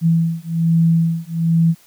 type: beating tone pair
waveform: sine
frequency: 164.81 / 166.01 Hz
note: E3 / E3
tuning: 0 / +13 cents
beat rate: 1.2 Hz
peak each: -16 dBFS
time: 0.01-1.75 s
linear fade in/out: 50 ms
effects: white hiss -51 dBFS RMS until 1.86 s